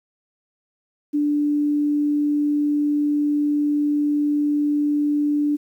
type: tone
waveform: sine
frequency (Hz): 293.7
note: D4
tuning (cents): 0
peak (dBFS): -17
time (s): 1.13-5.57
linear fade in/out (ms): 20
effects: 9-bit